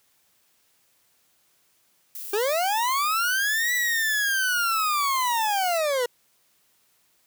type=noise; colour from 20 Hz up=violet; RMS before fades=-36 dBFS; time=2.15-5.78 s; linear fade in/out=2 ms
type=linear two-way sweep; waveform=40% pulse; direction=up then down; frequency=390 to 1975.5 to 471.8 Hz; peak=-21 dBFS; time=2.33-6.06 s; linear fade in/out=5 ms; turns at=3.74 s
effects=white hiss -65 dBFS RMS until 7.26 s + high-pass 60 Hz 12 dB/octave